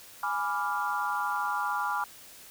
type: chord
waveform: sine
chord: G# diminished seventh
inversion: none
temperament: equal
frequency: 830.6 / 987.8 / 1174.7 / 1396.9 Hz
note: G#5 / B5 / D6 / F6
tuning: 0 / 0 / 0 / 0 cents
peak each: -33 dBFS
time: 0.23-2.04 s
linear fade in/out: 2 ms
effects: white hiss -50 dBFS RMS until 2.5 s